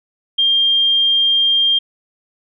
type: tone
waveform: sine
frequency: 3200 Hz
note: G7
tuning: 35 cents sharp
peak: -11 dBFS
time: 0.38-1.79 s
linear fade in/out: 10 ms
effects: none